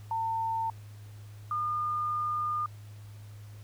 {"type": "tone pair in turn", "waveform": "sine", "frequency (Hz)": [900, 1213.9], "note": ["A5", "D#6"], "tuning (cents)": [39, -43], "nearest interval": "perfect fourth", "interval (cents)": 518, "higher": "second", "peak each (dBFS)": -28, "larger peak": "neither", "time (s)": [[0.11, 0.7], [1.51, 2.66]], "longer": "second", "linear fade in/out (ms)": 2, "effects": ["added 104 Hz sine -44 dBFS peak until 3.63 s", "pink hiss -59 dBFS RMS until 3.63 s"]}